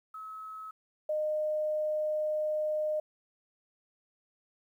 sine tone pair in turn, 1288 / 612.3 Hz, E6 / D#5, -41 / -28 cents, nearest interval octave + minor second, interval 1287 cents, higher first, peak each -40 / -28 dBFS, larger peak second, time 0.14-0.71 / 1.09-3 s, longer second, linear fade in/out 5 ms, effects 11-bit

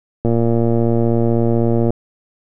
click train, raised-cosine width 2 ms, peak -4 dBFS, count 193, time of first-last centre 0.25-1.905 s, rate 116 Hz, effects none

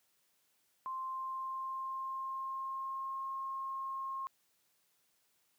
sine tone with pitch glide, 1050 to 1072.7 Hz, C6 to C6, +6 to +43 cents, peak -37 dBFS, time 0.86-4.27 s, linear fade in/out 0 ms, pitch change +37 cents, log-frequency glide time 1.07-3.25 s, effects white hiss -75 dBFS RMS until 5.58 s + high-pass 100 Hz 12 dB/octave

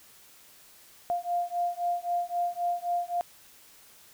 sine beating tone pair, 698.5 / 702.3 Hz, F5 / F5, 0 / +10 cents, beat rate 3.8 Hz, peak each -30 dBFS, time 1.1-3.21 s, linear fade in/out 0 ms, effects white hiss -55 dBFS RMS until 4.13 s

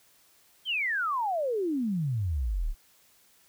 sine exponential sweep, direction down, 3239 to 31.37 Hz, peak -26 dBFS, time 0.65-2.75 s, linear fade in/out 50 ms, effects white hiss -62 dBFS RMS until 3.48 s

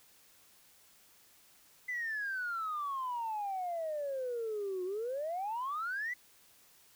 sine exponential two-way sweep, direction down then up, 2026 to 358.2 to 2026 Hz, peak -33 dBFS, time 1.88-6.14 s, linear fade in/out 10 ms, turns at 4.84 s, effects tanh soft clip ceiling -30 dBFS + white hiss -63 dBFS RMS until 6.95 s

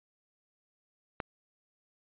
click, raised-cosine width 0.5 ms, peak -18 dBFS, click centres 1.202 s, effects resampled to 8000 Hz

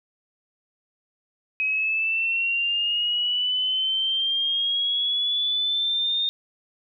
sine linear sweep, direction up, 2534 to 3664 Hz, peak -21 dBFS, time 1.6-6.29 s, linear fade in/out 0 ms, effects none

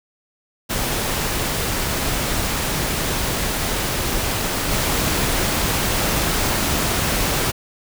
pink noise with level steps, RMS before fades -22 / -20 dBFS, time 0.69-7.52 s, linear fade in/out 20 ms, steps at 4.7 s, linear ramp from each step 20 ms, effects none

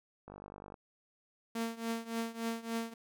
click train, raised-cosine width 1 ms, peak -34 dBFS, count 24, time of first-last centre 0.28-0.742 s, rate 49.8 Hz
sawtooth tone with tremolo, 228.7 Hz, A#3, 33 cents flat, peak -28 dBFS, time 1.55-2.94 s, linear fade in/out 5 ms, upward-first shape triangle, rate 3.5 Hz, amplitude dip 90%
effects none

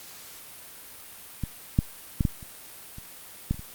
clicks, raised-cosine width 5 ms, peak -16 / -7 / -10 / -10 / -30 / -28 / -12 / -28 / -27 dBFS, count 9, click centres 1.437 / 1.789 / 2.208 / 2.252 / 2.428 / 2.984 / 3.51 / 3.544 / 3.594 s, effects white hiss -45 dBFS RMS until 3.74 s + Opus 48 kbps

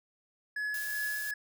triangle tone with tremolo, 1697 Hz, G#6, 37 cents sharp, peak -29 dBFS, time 0.56-1.34 s, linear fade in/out 5 ms, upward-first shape triangle, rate 2.6 Hz, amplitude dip 40%
blue noise, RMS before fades -41 dBFS, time 0.74-1.31 s, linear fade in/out 2 ms
effects none

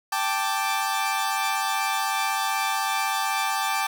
sawtooth chord, G suspended second, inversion none, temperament equal, 784 / 880 / 1174.7 Hz, G5 / A5 / D6, 0 / 0 / 0 cents, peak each -24 dBFS, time 0.12-3.87 s, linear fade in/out 5 ms, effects none

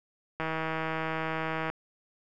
click train, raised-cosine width 0.5 ms, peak -17 dBFS, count 209, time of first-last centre 0.4-1.7 s, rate 160 Hz, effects none

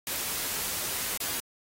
white noise with dropouts, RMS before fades -32 dBFS, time 0.07-1.4 s, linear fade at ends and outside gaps 1 ms, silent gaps 1.175-1.203 s, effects AAC 48 kbps

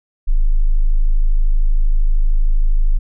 sine tone, 26.43 Hz, G#0, 31 cents sharp, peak -9 dBFS, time 0.27-2.99 s, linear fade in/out 20 ms, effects none

